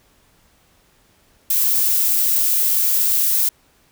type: noise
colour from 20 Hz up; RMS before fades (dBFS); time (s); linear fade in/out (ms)
violet; -17; 1.5-3.49; 5
effects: pink hiss -57 dBFS RMS until 3.91 s